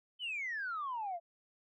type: exponential sweep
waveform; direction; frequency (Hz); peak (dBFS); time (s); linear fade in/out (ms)
sine; down; 3100 to 657; -35; 0.19-1.2; 50
effects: tanh soft clip ceiling -32 dBFS